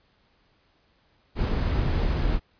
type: noise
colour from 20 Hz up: brown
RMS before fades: -24 dBFS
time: 1.35-2.4 s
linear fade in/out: 50 ms
effects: pink hiss -65 dBFS RMS until 2.59 s + resampled to 11025 Hz